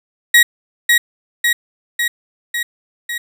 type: tone with echo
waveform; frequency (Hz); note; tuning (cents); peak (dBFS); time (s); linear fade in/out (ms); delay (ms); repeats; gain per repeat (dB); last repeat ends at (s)
35% pulse; 1901; A#6; +33; -4; 0.34-0.43; 5; 550; 5; -3; 3.18
effects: none